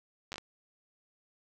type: slowing click train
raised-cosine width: 0.2 ms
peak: -22 dBFS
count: 5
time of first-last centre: 0.32-0.381 s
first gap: 9 ms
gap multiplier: 1.37
effects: none